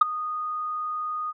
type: tone with ADSR envelope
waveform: sine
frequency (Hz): 1236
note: D#6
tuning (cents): -12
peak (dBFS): -8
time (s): 0.01-1.33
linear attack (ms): 7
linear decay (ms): 14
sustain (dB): -19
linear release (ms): 34
effects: tanh soft clip ceiling -7 dBFS